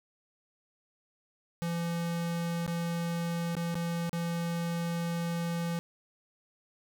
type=tone with dropouts; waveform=square; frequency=169.6 Hz; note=E3; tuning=50 cents sharp; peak=-31 dBFS; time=1.62-5.79 s; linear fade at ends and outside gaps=0 ms; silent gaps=2.664-2.678 / 3.552-3.567 / 3.744-3.754 / 4.094-4.13 s; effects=none